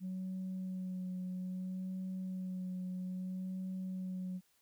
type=tone with vibrato; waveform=sine; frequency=185.2 Hz; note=F#3; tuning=2 cents sharp; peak=-36 dBFS; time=0-4.41 s; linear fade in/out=50 ms; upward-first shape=sine; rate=0.61 Hz; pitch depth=18 cents each way; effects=tanh soft clip ceiling -35 dBFS + white hiss -73 dBFS RMS until 4.61 s